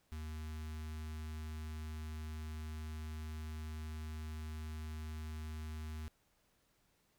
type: tone with notch filter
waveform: square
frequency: 77.78 Hz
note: D#2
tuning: in tune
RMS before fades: -44 dBFS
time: 0.12-6.08 s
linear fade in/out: 0 ms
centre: 550 Hz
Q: 0.84
effects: pink hiss -75 dBFS RMS until 7.18 s